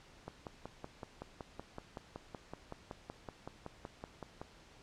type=click train; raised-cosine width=1 ms; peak=-29 dBFS; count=23; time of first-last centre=0.28-4.415 s; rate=5.32 Hz; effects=pink hiss -60 dBFS RMS until 4.82 s + low-pass 6000 Hz 12 dB/octave